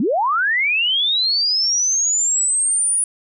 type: linear sweep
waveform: sine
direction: up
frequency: 185 to 9800 Hz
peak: -15 dBFS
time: 0-3.04 s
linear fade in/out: 2 ms
effects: none